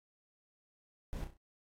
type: noise with echo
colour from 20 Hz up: brown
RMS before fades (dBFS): -39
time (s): 1.13-1.24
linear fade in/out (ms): 0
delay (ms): 32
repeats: 4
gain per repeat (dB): -7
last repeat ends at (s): 1.368
effects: AAC 48 kbps